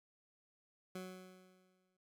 20% pulse tone with exponential decay, 185 Hz, F#3, in tune, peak -37 dBFS, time 0.95-1.97 s, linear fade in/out 5 ms, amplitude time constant 220 ms, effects noise-tail reverb RT60 0.1 s tail -19 dB re dry

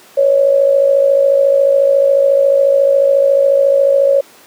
sine tone with amplitude modulation, 554.4 Hz, C#5, in tune, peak -4 dBFS, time 0.17-4.21 s, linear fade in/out 10 ms, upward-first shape sine, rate 54.1 Hz, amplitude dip 65%, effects pink hiss -42 dBFS RMS until 4.46 s + high-pass 300 Hz 12 dB/octave

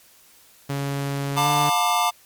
sawtooth tone with pitch glide, 139.9 to 147.54 Hz, C#3 to D3, +16 to +8 cents, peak -20 dBFS, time 0.69-1.7 s, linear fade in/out 10 ms, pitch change +92 cents, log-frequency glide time 1.37-1.48 s
square chord, B half-diminished seventh, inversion second, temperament just, 711.2 / 889 / 987.8 / 1185.3 Hz, F5 / A5 / B5 / D6, +31 / +18 / 0 / +16 cents, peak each -24 / -24 / -28 / -24 dBFS, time 1.36-2.11 s, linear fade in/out 20 ms
effects white hiss -53 dBFS RMS until 2.25 s + MP3 96 kbps

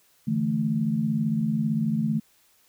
sine chord, D suspended second, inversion none, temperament equal, 146.83 / 164.81 / 220 Hz, D3 / E3 / A3, 0 / 0 / 0 cents, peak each -29 / -28 / -24 dBFS, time 0.27-2.2 s, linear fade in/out 10 ms, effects white hiss -62 dBFS RMS until 2.68 s

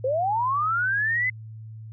sine linear sweep, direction up, 493.9 to 2055 Hz, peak -21 dBFS, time 0.04-1.3 s, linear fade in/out 5 ms, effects added 110 Hz sine -37 dBFS peak until 1.92 s

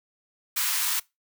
white high-pass noise, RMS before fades -26 dBFS, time 0.56-1 s, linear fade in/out 10 ms, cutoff 920 Hz, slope 48 dB/octave, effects noise-tail reverb RT60 0.2 s tail -22 dB re dry

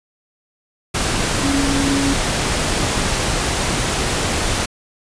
sine tone in noise, 277.2 Hz, C#4, in tune, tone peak -17 dBFS, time 1.43-2.14 s, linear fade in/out 10 ms, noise pink, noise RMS -19 dBFS, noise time 0.94-4.66 s, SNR -1 dB, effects resampled to 22050 Hz

